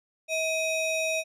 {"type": "ring-modulated tone", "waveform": "square", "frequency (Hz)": 1576, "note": "G6", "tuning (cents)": 9, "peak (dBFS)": -23, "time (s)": [0.28, 1.24], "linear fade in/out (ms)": 50, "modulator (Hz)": 935, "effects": ["low-pass 9000 Hz 12 dB/octave"]}